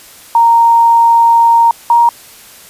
sine tone pair in turn, 928 / 939.9 Hz, A#5 / A#5, -8 / +14 cents, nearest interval unison, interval 22 cents, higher second, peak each -4 dBFS, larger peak neither, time 0.35-1.71 / 1.9-2.09 s, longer first, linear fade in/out 2 ms, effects white hiss -37 dBFS RMS until 2.69 s + resampled to 32000 Hz

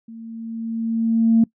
sine tone with level ramp, 227 Hz, A#3, 46 cents flat, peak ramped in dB -35 to -9 dBFS, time 0.08-1.44 s, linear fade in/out 5 ms, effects noise-tail reverb RT60 0.1 s tail -23 dB re dry + tanh soft clip ceiling -6 dBFS

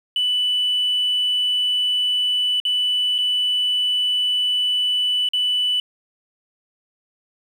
sine tone with dropouts, 2980 Hz, F#7, 12 cents sharp, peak -16 dBFS, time 0.16-5.8 s, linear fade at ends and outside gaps 2 ms, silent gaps 2.601-2.651 / 3.182-3.186 / 5.288-5.334 s, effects tanh soft clip ceiling -13 dBFS + 8-bit

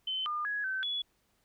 sine tone with pitch steps, 3063 / 1209 / 1671 / 1537 / 3398 Hz, G7 / D6 / G#6 / G6 / G#7, -41 / +50 / +10 / -35 / +39 cents, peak -31 dBFS, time 0.07-1.02 s, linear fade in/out 5 ms, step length 190 ms, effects pink hiss -73 dBFS RMS until 1.44 s

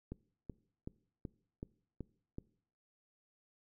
click train, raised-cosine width 3 ms, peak -29 dBFS, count 7, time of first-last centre 0.12-2.384 s, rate 2.65 Hz, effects noise-tail reverb RT60 0.6 s tail -22 dB re dry

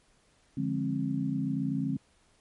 sine chord, D half-diminished seventh, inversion none, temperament equal with one note detuned, 146.83 / 174.61 / 207.7 / 266.8 Hz, D3 / F3 / Ab3 / C4, 0 / 0 / 0 / +34 cents, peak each -33 / -36 / -34 / -31 dBFS, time 0.57-1.97 s, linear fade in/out 5 ms, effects pink hiss -66 dBFS RMS until 2.4 s + MP3 48 kbps

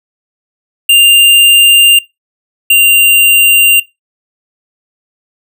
square tone pair in turn, 2794 / 2780 Hz, F7 / F7, 0 / -9 cents, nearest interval unison, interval 9 cents, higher first, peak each -3 dBFS, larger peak neither, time 0.89-1.99 / 2.7-3.8 s, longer neither, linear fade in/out 5 ms, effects noise-tail reverb RT60 0.2 s tail -21 dB re dry

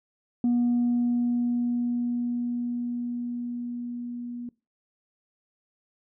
sine tone with level ramp, 241.2 Hz, B3, 41 cents flat, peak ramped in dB -18 to -33 dBFS, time 0.44-4.49 s, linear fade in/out 2 ms, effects noise-tail reverb RT60 0.3 s tail -23 dB re dry + tanh soft clip ceiling -18 dBFS

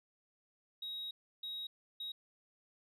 sine tone bursts at uneven times, 3800 Hz, A#7, 33 cents sharp, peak -38 dBFS, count 3, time 0.82-1.11 / 1.43-1.67 / 2-2.12 s, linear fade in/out 5 ms, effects tanh soft clip ceiling -38 dBFS

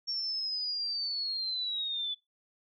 sine linear sweep, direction down, 5500 to 3451 Hz, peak -31 dBFS, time 0.07-2.15 s, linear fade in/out 20 ms, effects noise-tail reverb RT60 0.2 s tail -21 dB re dry

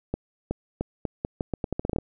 accelerating click train, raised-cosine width 2 ms, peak -13 dBFS, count 15, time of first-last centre 0.14-1.985 s, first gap 370 ms, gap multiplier 0.81, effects none

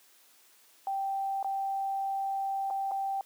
sine tone with dropouts, 782 Hz, G5, 4 cents flat, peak -29 dBFS, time 0.87-3.21 s, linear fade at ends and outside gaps 1 ms, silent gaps 1.428-1.445 / 2.702-2.707 / 2.912-2.917 s, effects white hiss -61 dBFS RMS until 3.25 s + high-pass 300 Hz 12 dB/octave

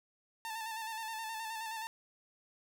sawtooth tone with vibrato, 890 Hz, A5, 20 cents sharp, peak -35 dBFS, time 0.45-1.87 s, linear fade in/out 0 ms, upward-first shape square, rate 9.5 Hz, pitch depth 34 cents each way, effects none

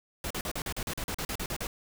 pink noise bursts, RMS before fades -34 dBFS, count 14, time 0.24-1.67 s, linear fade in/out 2 ms, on 65 ms, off 40 ms, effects none

